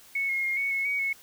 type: tone with pitch steps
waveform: sine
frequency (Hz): 2207 / 2155 / 2135 / 2220 / 2187 / 2251 / 2195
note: C#7 / C#7 / C7 / C#7 / C#7 / C#7 / C#7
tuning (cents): -8 / -49 / +34 / +2 / -24 / +26 / -18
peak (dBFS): -25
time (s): 0.15-1.13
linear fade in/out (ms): 5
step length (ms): 140
effects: white hiss -53 dBFS RMS until 1.22 s